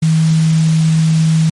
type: tone in noise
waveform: sine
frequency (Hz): 160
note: D#3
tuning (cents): +49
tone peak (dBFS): -8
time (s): 0.02-1.5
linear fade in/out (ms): 10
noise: white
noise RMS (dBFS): -26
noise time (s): 0.02-1.5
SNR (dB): +15
effects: low-pass 8000 Hz 12 dB/octave + MP3 48 kbps